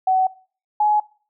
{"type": "tone pair in turn", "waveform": "sine", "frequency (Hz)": [752, 842.3], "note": ["F#5", "G#5"], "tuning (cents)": [28, 24], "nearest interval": "major second", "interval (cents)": 196, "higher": "second", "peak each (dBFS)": [-14, -14], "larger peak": "neither", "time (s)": [[0.07, 0.27], [0.8, 1]], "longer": "neither", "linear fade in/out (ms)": 5, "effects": ["noise-tail reverb RT60 0.4 s tail -21 dB re dry"]}